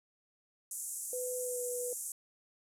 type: band-pass noise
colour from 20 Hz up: pink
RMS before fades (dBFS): -41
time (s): 0.71-2.12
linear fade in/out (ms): 2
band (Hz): 6900 to 12000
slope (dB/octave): 48
type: tone with pitch glide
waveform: sine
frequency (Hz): 500 to 491.7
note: B4 to B4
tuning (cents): +21 to -8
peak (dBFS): -36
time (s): 1.13-1.93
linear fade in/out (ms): 2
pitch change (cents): -29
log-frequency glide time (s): 1.41-1.6
effects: none